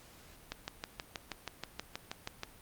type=click train; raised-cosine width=0.2 ms; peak=-20 dBFS; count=13; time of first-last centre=0.52-2.434 s; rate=6.27 Hz; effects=pink hiss -57 dBFS RMS until 2.61 s + Opus 48 kbps